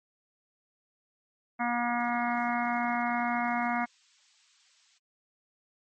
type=harmonic tone; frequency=239.5 Hz; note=A#3; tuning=47 cents sharp; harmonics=1 / 3 / 4 / 5 / 6 / 7 / 8 / 9; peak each=-32 / -31 / -35 / -36 / -37 / -40 / -41 / -36 dBFS; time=1.59-3.86 s; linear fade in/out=20 ms
type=noise; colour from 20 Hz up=violet; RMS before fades=-47 dBFS; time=1.99-4.99 s; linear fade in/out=20 ms
effects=low-pass 4000 Hz 12 dB/octave + MP3 32 kbps